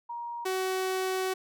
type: tone pair in turn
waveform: sine / sawtooth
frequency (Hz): 945 / 375.7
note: A#5 / F#4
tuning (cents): +23 / +26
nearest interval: octave + major third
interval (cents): 1597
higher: first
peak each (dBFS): -34 / -24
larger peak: second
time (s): 0.09-0.45 / 0.45-1.34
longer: second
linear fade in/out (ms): 10
effects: none